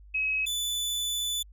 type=tone pair in turn; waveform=sine / sawtooth; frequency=2556 / 3487 Hz; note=D#7 / A7; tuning=+46 / -16 cents; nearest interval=perfect fourth; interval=538 cents; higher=second; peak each=-25 dBFS; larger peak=neither; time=0.14-0.46 / 0.46-1.43 s; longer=second; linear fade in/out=10 ms; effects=added 50 Hz sine -48 dBFS peak until 1.52 s